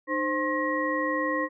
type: tone cluster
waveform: sine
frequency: 305.5 / 522 / 1070 / 1897 Hz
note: D#4 / C5 / C6 / A#6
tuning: -32 / -4 / +38 / +30 cents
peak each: -30 dBFS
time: 0.07-1.49 s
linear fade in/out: 50 ms
effects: none